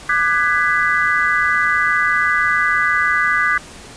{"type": "chord", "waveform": "sine", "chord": "G# half-diminished seventh", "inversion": "second", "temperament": "just", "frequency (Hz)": [1196.1, 1495.1, 1661.2, 1993.5], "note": ["D6", "F#6", "G#6", "B6"], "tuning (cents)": [31, 18, 0, 16], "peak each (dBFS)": -19, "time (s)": [0.09, 3.58], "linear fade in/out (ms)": 5, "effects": ["pink hiss -37 dBFS RMS until 3.96 s", "resampled to 22050 Hz"]}